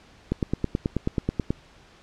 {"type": "click train", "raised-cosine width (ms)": 3, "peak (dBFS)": -10, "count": 12, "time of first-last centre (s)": [0.32, 1.505], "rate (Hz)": 9.28, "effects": ["pink hiss -53 dBFS RMS until 2.02 s", "low-pass 5000 Hz 12 dB/octave"]}